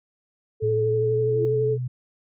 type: tone with vibrato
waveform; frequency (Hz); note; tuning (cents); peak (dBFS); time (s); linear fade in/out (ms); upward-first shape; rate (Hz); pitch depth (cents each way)
sine; 432.9; A4; -28; -20; 0.6-1.78; 50; triangle; 12; 27
type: tone with pitch glide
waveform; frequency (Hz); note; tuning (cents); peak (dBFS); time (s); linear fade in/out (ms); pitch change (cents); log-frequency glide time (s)
sine; 112.4 to 125.44; A2 to B2; +37 to +27; -25; 0.62-1.88; 10; +190; 0.73-1.53
type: tone with exponential growth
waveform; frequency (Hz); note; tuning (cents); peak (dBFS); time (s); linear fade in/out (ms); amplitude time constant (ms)
sine; 341.5; F4; -39; -24; 1.2-1.45; 0; 53
effects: none